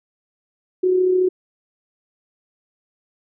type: tone with amplitude modulation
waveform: sine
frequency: 368.2 Hz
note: F#4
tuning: 8 cents flat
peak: -12 dBFS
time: 0.83-1.29 s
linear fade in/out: 10 ms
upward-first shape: sine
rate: 34.1 Hz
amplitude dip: 40%
effects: none